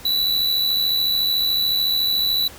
square tone with amplitude modulation, 3951 Hz, B7, in tune, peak -16 dBFS, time 0.05-2.48 s, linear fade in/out 5 ms, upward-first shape sine, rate 73.8 Hz, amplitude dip 45%, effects pink hiss -41 dBFS RMS until 2.58 s

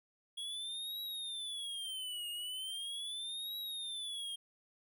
square tone with vibrato, 3322 Hz, G#7, in tune, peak -40 dBFS, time 0.37-4.36 s, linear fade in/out 10 ms, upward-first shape triangle, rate 0.39 Hz, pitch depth 270 cents each way, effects none

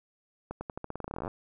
accelerating click train, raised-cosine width 1 ms, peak -22 dBFS, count 21, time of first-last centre 0.51-1.279 s, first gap 100 ms, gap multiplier 0.88, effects none

